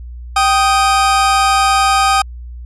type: tone pair together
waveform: 40% pulse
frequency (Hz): 781.9 / 1244.5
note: G5 / D#6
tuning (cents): -5 / 0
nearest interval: minor sixth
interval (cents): 805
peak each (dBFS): -12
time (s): 0.36-2.22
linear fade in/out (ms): 5
effects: added 60 Hz sine -27 dBFS peak until 2.65 s + resampled to 24000 Hz